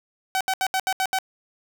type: tone bursts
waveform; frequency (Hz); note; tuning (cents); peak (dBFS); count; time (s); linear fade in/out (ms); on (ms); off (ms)
sawtooth; 760; F#5; +46; -17; 7; 0.35-1.187; 0; 57; 73
effects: none